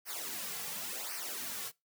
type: noise with flanger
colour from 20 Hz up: white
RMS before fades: -40 dBFS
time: 0.05-1.72 s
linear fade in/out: 50 ms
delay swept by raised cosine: 0.27 to 3.27 ms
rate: 0.92 Hz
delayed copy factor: -0.8
effects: noise-tail reverb RT60 0.2 s tail -22 dB re dry + high-pass 150 Hz 12 dB/octave